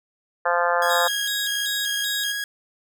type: harmonic tone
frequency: 173.7 Hz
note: F3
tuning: 9 cents flat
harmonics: 3 / 4 / 5 / 6 / 7 / 8 / 9 / 10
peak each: -24 / -25 / -26 / -27 / -27 / -28 / -29 / -29 dBFS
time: 0.45-1.08 s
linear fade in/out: 10 ms
type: tone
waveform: sawtooth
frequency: 1654 Hz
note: G#6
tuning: 8 cents flat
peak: -22 dBFS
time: 0.82-2.44 s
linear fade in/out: 2 ms
type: tone with vibrato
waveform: sawtooth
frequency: 3499 Hz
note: A7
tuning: 10 cents flat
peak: -23 dBFS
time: 0.89-2.33 s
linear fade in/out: 20 ms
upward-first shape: square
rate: 2.6 Hz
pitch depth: 130 cents each way
effects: none